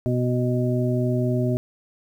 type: harmonic tone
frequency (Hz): 123.9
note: B2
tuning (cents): +6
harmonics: 1 / 2 / 3 / 5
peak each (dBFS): -22 / -25 / -27 / -29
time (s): 0.06-1.57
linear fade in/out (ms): 0
effects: 9-bit